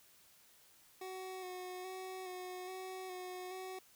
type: tone with vibrato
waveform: 25% pulse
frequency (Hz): 370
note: F#4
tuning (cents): 0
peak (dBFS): -40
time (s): 1.01-3.79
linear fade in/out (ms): 5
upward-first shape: square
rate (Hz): 1.2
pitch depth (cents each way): 21
effects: white hiss -65 dBFS RMS until 3.95 s